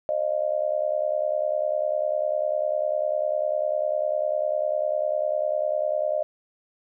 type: tone with amplitude modulation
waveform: sine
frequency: 610 Hz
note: D#5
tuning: 34 cents flat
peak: -18 dBFS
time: 0.09-6.23 s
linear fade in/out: 0 ms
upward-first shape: sine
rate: 70 Hz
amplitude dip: 90%
effects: none